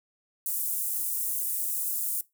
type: high-pass noise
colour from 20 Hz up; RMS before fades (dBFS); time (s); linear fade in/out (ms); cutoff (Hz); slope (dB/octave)
pink; -30; 0.46-2.21; 2; 9600; 24
effects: noise-tail reverb RT60 0.2 s tail -20 dB re dry